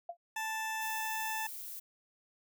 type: tone with exponential decay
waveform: sine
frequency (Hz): 690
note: F5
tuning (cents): -21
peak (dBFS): -34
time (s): 0.09-0.17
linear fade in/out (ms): 5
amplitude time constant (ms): 17
type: tone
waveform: 20% pulse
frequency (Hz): 880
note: A5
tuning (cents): 0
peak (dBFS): -30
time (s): 0.36-1.47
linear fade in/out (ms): 5
type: noise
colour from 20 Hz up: violet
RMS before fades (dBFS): -44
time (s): 0.81-1.8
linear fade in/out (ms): 10
effects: none